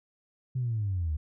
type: linear sweep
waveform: sine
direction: down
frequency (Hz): 130.81 to 71.9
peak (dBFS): -26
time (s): 0.55-1.17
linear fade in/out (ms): 10
effects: tanh soft clip ceiling -22 dBFS